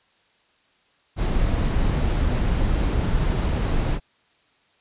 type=noise; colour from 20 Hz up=brown; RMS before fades=-21 dBFS; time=1.16-4 s; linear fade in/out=50 ms; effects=white hiss -62 dBFS RMS until 4.8 s + resampled to 8000 Hz